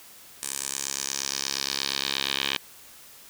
10% pulse tone with band-pass filter sweep, 68.5 Hz, C#2, 20 cents flat, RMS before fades -30 dBFS, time 0.43-2.57 s, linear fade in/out 0 ms, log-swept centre 8800 to 3200 Hz, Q 2.4, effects white hiss -49 dBFS RMS until 3.29 s

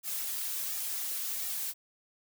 blue noise with flanger, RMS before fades -35 dBFS, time 0.03-1.74 s, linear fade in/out 50 ms, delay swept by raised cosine 1.9 to 5.1 ms, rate 1.4 Hz, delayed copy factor -0.85, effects none

